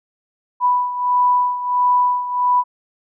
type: beating tone pair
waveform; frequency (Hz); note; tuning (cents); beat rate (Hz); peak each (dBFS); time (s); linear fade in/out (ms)
sine; 987.8 / 989.3; B5 / B5; 0 / +3; 1.5; -15 / -20; 0.6-2.64; 50
effects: none